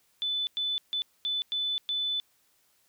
sine tone bursts at uneven times, 3500 Hz, A7, 10 cents flat, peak -27 dBFS, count 6, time 0.22-0.47 / 0.57-0.78 / 0.93-1.02 / 1.25-1.42 / 1.52-1.78 / 1.89-2.2 s, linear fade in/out 0 ms, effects white hiss -68 dBFS RMS until 2.88 s

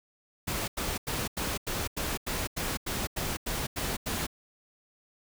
pink noise bursts, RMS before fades -32 dBFS, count 13, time 0.47-4.268 s, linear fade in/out 10 ms, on 210 ms, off 89 ms, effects none

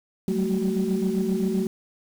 sine tone cluster, 186.4 / 194.1 / 220.9 / 375.9 Hz, F#3 / G3 / A3 / F#4, +13 / -17 / +7 / +27 cents, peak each -26 dBFS, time 0.28-1.67 s, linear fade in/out 2 ms, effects tanh soft clip ceiling -15 dBFS + 7-bit

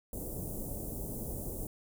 pink band-stop noise, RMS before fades -39 dBFS, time 0.13-1.67 s, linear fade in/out 2 ms, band 580 to 9300 Hz, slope 24 dB/octave, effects none

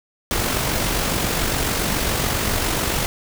pink noise with amplitude modulation, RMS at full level -20 dBFS, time 0.31-3.06 s, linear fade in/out 0 ms, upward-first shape sine, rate 47.2 Hz, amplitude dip 35%, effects none

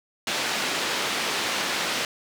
white band-pass noise, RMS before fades -27 dBFS, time 0.27-2.05 s, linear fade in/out 2 ms, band 190 to 4000 Hz, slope 12 dB/octave, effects none

